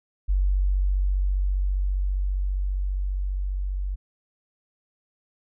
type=tone with level ramp; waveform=sine; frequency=47.46 Hz; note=F#1; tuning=45 cents sharp; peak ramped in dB=-18 to -25 dBFS; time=0.28-3.96 s; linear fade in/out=20 ms; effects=none